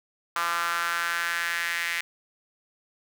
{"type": "tone with high-pass filter sweep", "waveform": "sawtooth", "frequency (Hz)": 170.5, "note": "F3", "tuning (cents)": -41, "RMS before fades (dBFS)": -28, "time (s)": [0.36, 2.01], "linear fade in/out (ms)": 0, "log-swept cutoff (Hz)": [1200, 2000], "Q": 3.8, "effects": []}